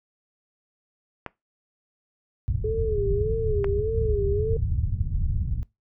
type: clicks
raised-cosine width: 0.5 ms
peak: -16 dBFS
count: 2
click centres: 1.263 / 3.644 s
type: low-pass noise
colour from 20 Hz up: white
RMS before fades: -26 dBFS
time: 2.48-5.63 s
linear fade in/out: 0 ms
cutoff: 110 Hz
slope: 24 dB/octave
type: tone with vibrato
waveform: sine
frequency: 422.9 Hz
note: G#4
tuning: 31 cents sharp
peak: -24 dBFS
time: 2.64-4.57 s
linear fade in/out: 5 ms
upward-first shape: sine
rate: 1.7 Hz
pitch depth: 110 cents each way
effects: noise-tail reverb RT60 0.2 s tail -21 dB re dry